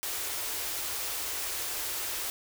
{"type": "band-stop noise", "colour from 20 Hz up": "white", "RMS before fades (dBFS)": -34, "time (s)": [0.03, 2.3], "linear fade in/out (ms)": 0, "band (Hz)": [110, 290], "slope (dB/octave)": 48, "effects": []}